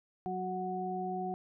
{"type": "harmonic tone", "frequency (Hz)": 184.6, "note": "F#3", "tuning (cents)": -4, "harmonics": [1, 2, 4], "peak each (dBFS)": [-39, -39, -36], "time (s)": [0.26, 1.34], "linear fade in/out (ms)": 0, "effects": []}